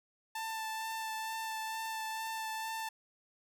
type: tone with vibrato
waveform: sawtooth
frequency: 886 Hz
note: A5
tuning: 12 cents sharp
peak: -33 dBFS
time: 0.35-2.89 s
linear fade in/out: 5 ms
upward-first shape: sine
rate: 2.2 Hz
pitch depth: 12 cents each way
effects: none